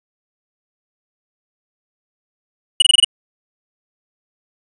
square tone bursts, 2920 Hz, F#7, 24 cents flat, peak -6 dBFS, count 6, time 2.8-3.046 s, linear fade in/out 5 ms, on 21 ms, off 24 ms, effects resampled to 24000 Hz

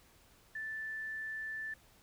sine tone, 1760 Hz, A6, in tune, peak -38 dBFS, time 0.55-1.74 s, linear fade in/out 5 ms, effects pink hiss -64 dBFS RMS until 2.02 s

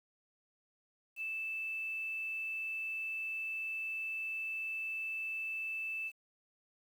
sine tone with quantisation, 2637 Hz, E7, in tune, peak -36 dBFS, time 1.16-6.12 s, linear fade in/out 50 ms, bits 10, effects none

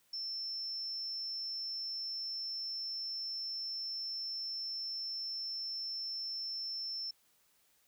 sine tone, 5350 Hz, E8, 25 cents sharp, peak -37 dBFS, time 0.13-7.11 s, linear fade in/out 5 ms, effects white hiss -71 dBFS RMS until 7.87 s

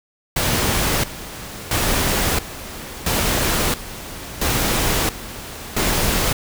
pink noise with tremolo, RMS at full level -19 dBFS, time 0.36-6.33 s, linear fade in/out 5 ms, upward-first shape square, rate 0.74 Hz, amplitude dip 80%, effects none

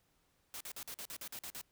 white noise bursts, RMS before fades -45 dBFS, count 10, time 0.54-1.613 s, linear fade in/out 0 ms, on 65 ms, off 47 ms, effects pink hiss -75 dBFS RMS until 1.71 s

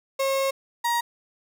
35% pulse tone pair in turn, 541 / 945.4 Hz, C#5 / A#5, -42 / +24 cents, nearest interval minor seventh, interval 966 cents, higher second, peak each -20 dBFS, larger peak neither, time 0.19-0.51 / 0.84-1.01 s, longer first, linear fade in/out 10 ms, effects none

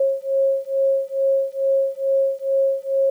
sine beating tone pair, 541 / 543.3 Hz, C#5 / C#5, -42 / -35 cents, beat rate 2.3 Hz, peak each -20 dBFS, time 0-3.1 s, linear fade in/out 5 ms, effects 9-bit

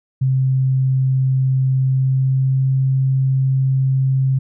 sine tone with pitch glide, 131.7 to 133 Hz, C3 to C3, +12 to +29 cents, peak -13 dBFS, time 0.21-4.39 s, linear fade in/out 10 ms, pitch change +17 cents, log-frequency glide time 1.79-2.74 s, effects none

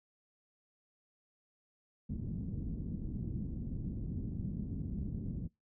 white low-pass noise, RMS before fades -39 dBFS, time 2.09-5.48 s, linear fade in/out 10 ms, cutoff 220 Hz, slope 24 dB/octave, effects noise-tail reverb RT60 0.2 s tail -24 dB re dry

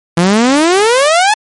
sawtooth exponential sweep, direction up, 164.81 to 880 Hz, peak -3 dBFS, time 0.17-1.34 s, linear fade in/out 5 ms, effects MP3 48 kbps

